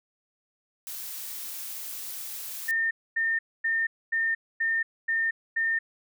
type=noise; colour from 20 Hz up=blue; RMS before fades=-37 dBFS; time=0.87-2.71 s; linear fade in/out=0 ms
type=tone bursts; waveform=sine; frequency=1815 Hz; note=A#6; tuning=47 cents flat; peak=-23 dBFS; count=7; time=2.68-5.79 s; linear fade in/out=10 ms; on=230 ms; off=250 ms
effects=none